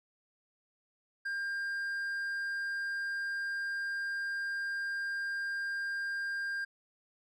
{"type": "tone with hard clipping", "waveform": "sine", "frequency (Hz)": 1600, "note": "G6", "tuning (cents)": 35, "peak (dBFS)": -34, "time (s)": [1.25, 6.65], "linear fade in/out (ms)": 10, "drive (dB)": 3, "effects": []}